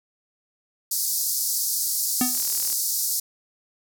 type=band-pass noise; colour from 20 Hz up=white; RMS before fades=-25 dBFS; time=0.91-3.2 s; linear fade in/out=5 ms; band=4600 to 16000 Hz; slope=48 dB/octave
type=tone with exponential decay; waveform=square; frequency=250.3 Hz; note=B3; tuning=23 cents sharp; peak=-18 dBFS; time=2.21-2.41 s; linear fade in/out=2 ms; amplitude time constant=42 ms
type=click train; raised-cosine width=0.2 ms; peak=-23 dBFS; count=16; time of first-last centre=2.35-2.726 s; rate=39.9 Hz
effects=none